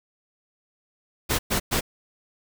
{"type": "noise bursts", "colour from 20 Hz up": "pink", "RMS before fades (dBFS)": -23, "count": 3, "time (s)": [1.29, 1.81], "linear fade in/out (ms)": 20, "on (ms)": 100, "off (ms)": 110, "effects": []}